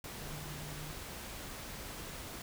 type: tone in noise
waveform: sine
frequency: 150.4 Hz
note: D3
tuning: 42 cents sharp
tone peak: -46 dBFS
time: 0.21-0.94 s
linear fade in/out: 2 ms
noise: pink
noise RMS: -45 dBFS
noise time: 0.04-2.42 s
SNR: -4 dB
effects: none